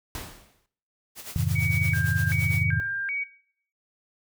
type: noise with exponential decay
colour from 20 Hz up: pink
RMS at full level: -33 dBFS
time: 0.15-0.66 s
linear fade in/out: 1 ms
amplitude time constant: 110 ms
type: noise with tremolo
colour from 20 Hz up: white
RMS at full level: -37 dBFS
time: 1.15-2.64 s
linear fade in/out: 50 ms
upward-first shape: sine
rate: 8.8 Hz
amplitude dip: 70%
type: chord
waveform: sine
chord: F minor seventh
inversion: none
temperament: just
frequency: 87.31 / 104.77 / 130.96 / 157.15 Hz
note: F2 / Ab2 / C3 / Eb3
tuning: 0 / +16 / +2 / +18 cents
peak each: -28 dBFS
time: 1.36-2.8 s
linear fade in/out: 0 ms
type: tone with vibrato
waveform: sine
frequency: 1897 Hz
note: A#6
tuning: 30 cents sharp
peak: -27 dBFS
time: 1.55-3.24 s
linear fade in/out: 10 ms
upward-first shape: square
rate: 1.3 Hz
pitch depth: 300 cents each way
effects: noise-tail reverb RT60 0.6 s tail -17 dB re dry